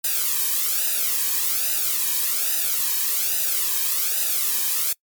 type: noise with flanger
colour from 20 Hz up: blue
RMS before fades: -22 dBFS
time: 0.04-4.93 s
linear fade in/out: 5 ms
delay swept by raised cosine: 0.9 to 1.46 ms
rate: 1.2 Hz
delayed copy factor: -0.8
effects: noise-tail reverb RT60 0.1 s tail -26 dB re dry + MP3 96 kbps